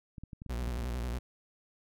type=clicks; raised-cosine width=5 ms; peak=-31 dBFS; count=9; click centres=0.182 / 0.236 / 0.332 / 0.419 / 0.463 / 0.627 / 0.677 / 0.779 / 0.834 s
type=tone with vibrato; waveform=40% pulse; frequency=60.3 Hz; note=B1; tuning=41 cents flat; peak=-32 dBFS; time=0.49-1.19 s; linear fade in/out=10 ms; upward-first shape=square; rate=11 Hz; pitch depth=80 cents each way
effects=none